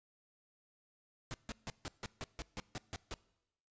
pink noise bursts, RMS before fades -42 dBFS, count 11, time 1.31-3.14 s, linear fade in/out 0 ms, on 30 ms, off 150 ms, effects noise-tail reverb RT60 0.9 s tail -22 dB re dry + resampled to 16000 Hz

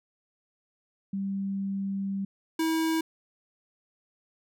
sine / square tone pair in turn, 196 / 322.6 Hz, G3 / E4, 0 / -37 cents, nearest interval major sixth, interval 863 cents, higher second, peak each -28 / -25 dBFS, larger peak second, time 1.13-2.25 / 2.59-3.01 s, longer first, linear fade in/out 5 ms, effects none

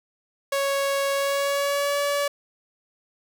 sawtooth tone with pitch glide, 554.4 to 572 Hz, C#5 to D5, 0 to -46 cents, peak -18 dBFS, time 0.52-2.28 s, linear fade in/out 5 ms, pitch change +54 cents, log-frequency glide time 1.12-2 s, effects none

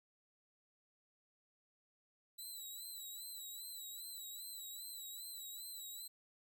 10% pulse tone with vibrato, 3951 Hz, B7, in tune, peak -40 dBFS, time 2.38-6.08 s, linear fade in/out 10 ms, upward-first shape sine, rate 2.5 Hz, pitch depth 65 cents each way, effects none

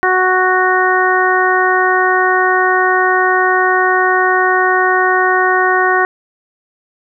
harmonic tone, 370 Hz, F#4, in tune, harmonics 1 / 2 / 3 / 4 / 5, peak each -16 / -16 / -16 / -16 / -16 dBFS, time 0.03-6.05 s, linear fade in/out 0 ms, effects none

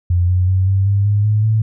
sine tone with pitch steps, 88.2 / 90.99 / 93.88 / 96.85 / 99.92 / 103.09 / 106.35 / 109.72 Hz, F2 / F#2 / F#2 / G2 / G2 / G#2 / G#2 / A2, +18 / -28 / +26 / -20 / +34 / -12 / +42 / -4 cents, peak -11 dBFS, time 0.1-1.62 s, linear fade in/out 5 ms, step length 190 ms, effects none

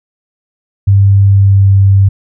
sine tone with pitch glide, 99 to 97.92 Hz, G2 to G2, +18 to -1 cents, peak -3 dBFS, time 0.87-2.09 s, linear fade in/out 10 ms, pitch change -19 cents, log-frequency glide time 1.26-1.7 s, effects none

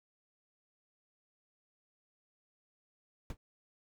brown noise with exponential decay, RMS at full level -34 dBFS, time 3.3-3.37 s, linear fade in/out 1 ms, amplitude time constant 15 ms, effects none

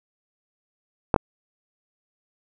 clicks, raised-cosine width 1 ms, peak -3 dBFS, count 2, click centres 1.142 / 1.162 s, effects none

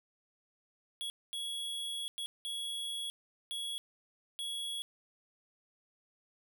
square tone bursts at uneven times, 3345 Hz, G#7, 12 cents sharp, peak -37 dBFS, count 6, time 1.01-1.1 / 1.33-2.08 / 2.18-2.26 / 2.45-3.1 / 3.51-3.78 / 4.39-4.82 s, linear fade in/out 0 ms, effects none

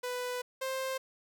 sawtooth tone pair in turn, 496.1 / 526.8 Hz, B4 / C5, +8 / +12 cents, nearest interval minor second, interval 104 cents, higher second, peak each -30 / -29 dBFS, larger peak second, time 0.03-0.42 / 0.61-0.98 s, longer first, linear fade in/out 10 ms, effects none

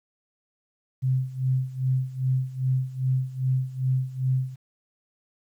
sine tone with tremolo, 130.1 Hz, C3, 9 cents flat, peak -19 dBFS, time 1.02-4.56 s, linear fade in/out 20 ms, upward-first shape sine, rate 2.5 Hz, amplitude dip 85%, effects 10-bit

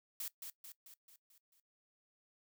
blue noise with echo, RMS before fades -42 dBFS, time 0.2-0.28 s, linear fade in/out 2 ms, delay 220 ms, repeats 6, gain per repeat -5 dB, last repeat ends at 1.6 s, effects noise-tail reverb RT60 0.1 s tail -18 dB re dry

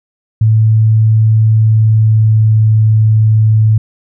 sine tone with pitch glide, 110 to 109.18 Hz, A2 to A2, 0 to -13 cents, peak -5 dBFS, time 0.41-3.78 s, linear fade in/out 5 ms, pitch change -13 cents, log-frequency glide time 1.53-2.65 s, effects none

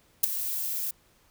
violet noise with ADSR envelope, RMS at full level -17 dBFS, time 0.23-0.91 s, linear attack 10 ms, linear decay 8 ms, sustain -14 dB, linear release 6 ms, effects pink hiss -63 dBFS RMS until 1.3 s

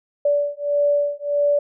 sine beating tone pair, 578 / 579.6 Hz, D5 / D5, -28 / -23 cents, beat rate 1.6 Hz, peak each -20 / -20 dBFS, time 0.25-1.59 s, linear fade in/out 5 ms, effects none

